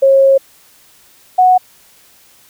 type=tone pair in turn; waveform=sine; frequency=542 / 736.9 Hz; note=C#5 / F#5; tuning=-39 / -7 cents; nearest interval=perfect fourth; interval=532 cents; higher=second; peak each=-5 dBFS; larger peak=neither; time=0.02-0.38 / 1.38-1.58 s; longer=first; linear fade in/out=10 ms; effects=white hiss -47 dBFS RMS until 2.49 s